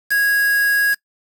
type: tone with quantisation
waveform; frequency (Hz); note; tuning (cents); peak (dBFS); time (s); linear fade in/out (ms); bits
triangle; 1653; G#6; -9; -12; 0.1-0.95; 20; 4
effects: noise-tail reverb RT60 0.1 s tail -22 dB re dry